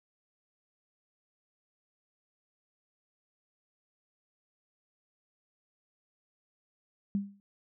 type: tone with exponential decay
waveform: sine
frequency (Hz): 200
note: G3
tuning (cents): +35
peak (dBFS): -24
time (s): 7.15-7.4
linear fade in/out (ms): 0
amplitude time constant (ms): 54
effects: none